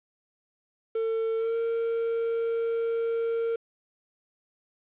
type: tone with pitch glide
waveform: triangle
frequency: 450 to 459.7 Hz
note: A4 to A#4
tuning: +39 to -24 cents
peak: -23 dBFS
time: 0.95-3.56 s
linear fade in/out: 5 ms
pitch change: +37 cents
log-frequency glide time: 1.38-1.56 s
effects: resampled to 8000 Hz + 9-bit